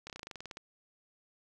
slowing click train, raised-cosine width 0.2 ms, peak -26 dBFS, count 13, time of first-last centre 0.07-0.571 s, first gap 28 ms, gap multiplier 1.07, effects none

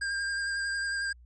square tone with vibrato, 1603 Hz, G6, 38 cents sharp, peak -30 dBFS, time 0.01-1.13 s, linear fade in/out 10 ms, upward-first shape sine, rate 11 Hz, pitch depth 18 cents each way, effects added 60 Hz sine -51 dBFS peak until 1.25 s + resampled to 22050 Hz

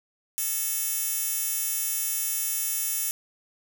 10% pulse tone with high-pass filter, 440 Hz, A4, in tune, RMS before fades -28 dBFS, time 0.38-3.11 s, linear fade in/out 0 ms, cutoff 9800 Hz, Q 0.7, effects none

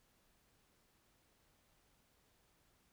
silence, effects pink hiss -74 dBFS RMS until 2.92 s

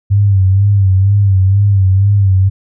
sine tone with vibrato, 98 Hz, G2, in tune, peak -6 dBFS, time 0.1-2.5 s, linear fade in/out 20 ms, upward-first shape sine, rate 2.1 Hz, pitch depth 69 cents each way, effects none

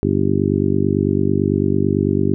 harmonic tone, 49 Hz, G1, in tune, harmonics 2 / 3 / 4 / 5 / 6 / 7 / 8, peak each -22 / -22 / -22 / -22 / -22 / -22 / -22 dBFS, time 0.03-2.34 s, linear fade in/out 0 ms, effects none

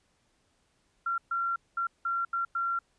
sine tone bursts at uneven times, 1371 Hz, F6, 32 cents flat, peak -27 dBFS, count 6, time 1.06-1.18 / 1.31-1.56 / 1.77-1.87 / 2.05-2.25 / 2.33-2.45 / 2.55-2.79 s, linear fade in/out 5 ms, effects pink hiss -71 dBFS RMS until 2.98 s + resampled to 22050 Hz

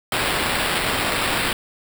violet noise with sample-and-hold, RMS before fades -22 dBFS, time 0.12-1.53 s, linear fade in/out 2 ms, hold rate 6300 Hz, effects none

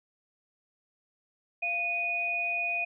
sine tone pair together, 692.6 / 2476 Hz, F5 / D#7, -15 / -9 cents, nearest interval octave + minor seventh, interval 2206 cents, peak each -36 / -28 dBFS, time 1.62-2.85 s, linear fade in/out 10 ms, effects none

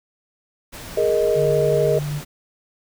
pink noise, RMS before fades -36 dBFS, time 0.72-2.25 s, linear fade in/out 20 ms
sine chord, Ab suspended second, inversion none, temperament just, 415.3 / 467.2 / 623 Hz, Ab4 / Bb4 / Eb5, 0 / +4 / +2 cents, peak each -20 dBFS, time 0.97-1.99 s, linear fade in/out 5 ms
sine tone, 146.83 Hz, D3, in tune, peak -23 dBFS, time 1.34-2.22 s, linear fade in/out 50 ms
effects none

